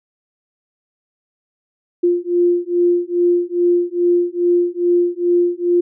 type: beating tone pair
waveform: sine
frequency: 349.2 / 351.6 Hz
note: F4 / F4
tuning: 0 / +12 cents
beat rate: 2.4 Hz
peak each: -16 dBFS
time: 2.03-5.81 s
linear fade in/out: 10 ms
effects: none